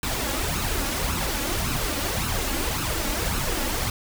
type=noise with flanger; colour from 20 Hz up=pink; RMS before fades=-26 dBFS; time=0.03-3.9 s; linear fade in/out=2 ms; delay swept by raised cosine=0.74 to 3.64 ms; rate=1.8 Hz; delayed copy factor=+0.6; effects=none